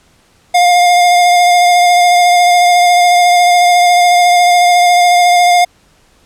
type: tone with vibrato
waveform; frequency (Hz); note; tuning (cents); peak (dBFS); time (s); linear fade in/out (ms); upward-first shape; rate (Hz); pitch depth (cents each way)
square; 708; F5; +23; -6; 0.54-5.65; 10; triangle; 14; 20
effects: pink hiss -50 dBFS RMS until 6.25 s + low-pass 10000 Hz 12 dB/octave